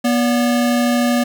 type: tone pair together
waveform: square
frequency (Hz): 242.2 / 576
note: B3 / D5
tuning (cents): -34 / -34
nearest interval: octave + minor third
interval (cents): 1500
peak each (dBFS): -15 / -22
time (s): 0.04-1.24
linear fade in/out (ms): 10
effects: none